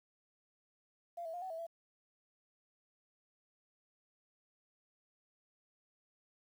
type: tone with pitch steps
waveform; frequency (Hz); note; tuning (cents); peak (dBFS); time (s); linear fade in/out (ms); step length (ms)
sine; 688 / 652 / 706 / 752 / 652 / 669; F5 / E5 / F5 / F#5 / E5 / E5; -26 / -19 / +19 / +28 / -19 / +25; -40; 1.17-1.668; 10; 83
effects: 11-bit